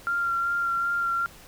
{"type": "tone with vibrato", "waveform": "sine", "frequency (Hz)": 1383, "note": "F6", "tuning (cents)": -17, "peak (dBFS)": -23, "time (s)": [0.07, 1.26], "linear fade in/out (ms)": 0, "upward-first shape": "sine", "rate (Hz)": 2.6, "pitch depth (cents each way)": 16, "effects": ["pink hiss -49 dBFS RMS until 1.47 s"]}